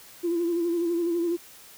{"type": "tone with vibrato", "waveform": "sine", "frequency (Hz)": 341.4, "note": "F4", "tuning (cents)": -39, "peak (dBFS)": -22, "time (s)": [0.23, 1.37], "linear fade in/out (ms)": 20, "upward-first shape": "sine", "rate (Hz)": 12, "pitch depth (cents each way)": 48, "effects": ["tanh soft clip ceiling -18 dBFS", "white hiss -49 dBFS RMS until 1.77 s"]}